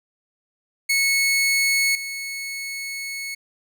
sawtooth tone with level steps, 2200 Hz, C#7, 14 cents flat, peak -14 / -25 dBFS, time 0.89-3.35 s, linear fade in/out 10 ms, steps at 1.95 s, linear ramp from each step 2 ms, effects none

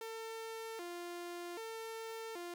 sawtooth tone with vibrato, 395.8 Hz, G4, 17 cents sharp, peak -39 dBFS, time 0.01-2.54 s, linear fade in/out 2 ms, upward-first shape square, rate 0.64 Hz, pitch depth 220 cents each way, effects none

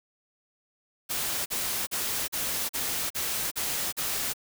white noise bursts, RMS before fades -30 dBFS, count 8, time 1.09-4.337 s, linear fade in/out 20 ms, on 370 ms, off 41 ms, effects none

